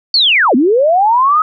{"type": "linear two-way sweep", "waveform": "sine", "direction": "down then up", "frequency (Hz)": [4590, 226.8, 1285], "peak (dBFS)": -7, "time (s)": [0.14, 1.42], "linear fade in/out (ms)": 2, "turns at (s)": 0.55, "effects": []}